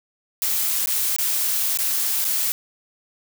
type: noise with dropouts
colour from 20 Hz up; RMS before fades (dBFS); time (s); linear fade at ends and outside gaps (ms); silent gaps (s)
blue; -22; 0.42-2.52; 0; 0.859-0.872 / 1.163-1.185 / 1.773-1.788 / 2.244-2.25
effects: none